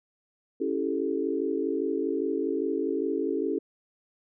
sine chord, A dominant seventh, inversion first, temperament equal with one note detuned, 277.2 / 329.6 / 392 / 437 Hz, C#4 / E4 / G4 / A4, 0 / 0 / 0 / -12 cents, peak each -31 dBFS, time 0.6-3.59 s, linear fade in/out 10 ms, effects none

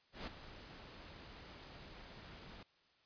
pink noise with ADSR envelope, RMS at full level -43 dBFS, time 0.12-2.63 s, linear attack 150 ms, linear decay 15 ms, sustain -11 dB, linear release 4 ms, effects white hiss -72 dBFS RMS until 3.05 s + resampled to 11025 Hz

